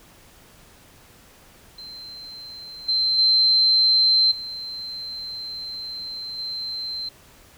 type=tone with level steps; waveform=sine; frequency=4109 Hz; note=C8; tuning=32 cents flat; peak=-36 / -18 / -14 / -30 / -27 dBFS; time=1.78-7.09 s; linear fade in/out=5 ms; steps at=2.88 / 3.18 / 4.31 / 6.38 s; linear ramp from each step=10 ms; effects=pink hiss -51 dBFS RMS until 7.57 s